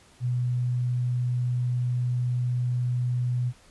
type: tone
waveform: sine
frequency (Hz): 123.47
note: B2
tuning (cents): 0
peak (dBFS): -23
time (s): 0.2-3.53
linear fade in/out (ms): 50
effects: pink hiss -56 dBFS RMS until 3.7 s + resampled to 24000 Hz